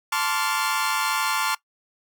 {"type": "chord", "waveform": "sawtooth", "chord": "D minor seventh", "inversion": "second", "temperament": "equal with one note detuned", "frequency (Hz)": [880, 1046.5, 1148.5, 1396.9], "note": ["A5", "C6", "D6", "F6"], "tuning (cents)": [0, 0, -39, 0], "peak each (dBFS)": -24, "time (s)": [0.12, 1.55], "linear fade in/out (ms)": 5, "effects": ["noise-tail reverb RT60 0.1 s tail -20 dB re dry"]}